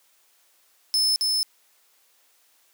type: tone with echo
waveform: 40% pulse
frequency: 5240 Hz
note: E8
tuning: 11 cents flat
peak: -18 dBFS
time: 0.94-1.16 s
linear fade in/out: 0 ms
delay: 270 ms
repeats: 1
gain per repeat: -2 dB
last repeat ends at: 1.43 s
effects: white hiss -62 dBFS RMS until 2.73 s + high-pass 400 Hz 12 dB/octave